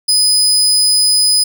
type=tone; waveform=30% pulse; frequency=5000 Hz; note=D#8; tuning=8 cents sharp; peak=-6 dBFS; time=0.08-1.44 s; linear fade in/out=10 ms; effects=none